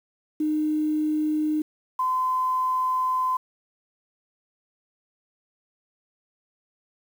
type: tone pair in turn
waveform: sine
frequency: 306.5 / 1024.4 Hz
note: D#4 / C6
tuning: -26 / -37 cents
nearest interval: octave + major sixth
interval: 2089 cents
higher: second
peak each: -21 dBFS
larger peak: neither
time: 0.4-1.62 / 1.99-3.37 s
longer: second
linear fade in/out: 5 ms
effects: 8-bit